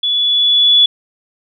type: tone with level ramp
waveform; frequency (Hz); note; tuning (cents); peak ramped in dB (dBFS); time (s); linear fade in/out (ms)
sine; 3424; A7; -48; -13 to -5; 0.03-0.86; 5
effects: none